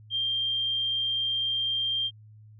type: tone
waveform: sine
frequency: 3182 Hz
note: G7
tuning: 25 cents sharp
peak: -25 dBFS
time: 0.1-2.11 s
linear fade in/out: 50 ms
effects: added 107 Hz sine -48 dBFS peak until 2.59 s